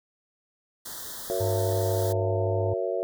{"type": "band-stop noise", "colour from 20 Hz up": "white", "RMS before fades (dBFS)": -38, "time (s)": [0.85, 2.13], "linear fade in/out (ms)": 10, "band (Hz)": [1900, 3200], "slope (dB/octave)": 96}
{"type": "chord", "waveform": "sine", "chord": "F# dominant seventh", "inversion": "none", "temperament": "just", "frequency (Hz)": [370, 462.5, 555, 666], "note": ["F#4", "A#4", "C#5", "E5"], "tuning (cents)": [0, -14, 2, 18], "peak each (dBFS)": -31, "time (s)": [1.3, 3.03], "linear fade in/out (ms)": 0}
{"type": "harmonic tone", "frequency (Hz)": 100.3, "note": "G2", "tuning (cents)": 40, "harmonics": [1, 3, 5, 7, 9], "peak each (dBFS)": [-26, -43, -45, -43, -40], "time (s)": [1.4, 2.74], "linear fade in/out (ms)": 10}
{"effects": []}